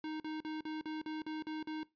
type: tone bursts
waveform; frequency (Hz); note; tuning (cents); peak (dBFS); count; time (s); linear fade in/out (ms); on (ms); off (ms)
square; 311.1; D#4; 0; -39; 9; 0.04-1.832; 2; 160; 44
effects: noise-tail reverb RT60 0.2 s tail -20 dB re dry + resampled to 11025 Hz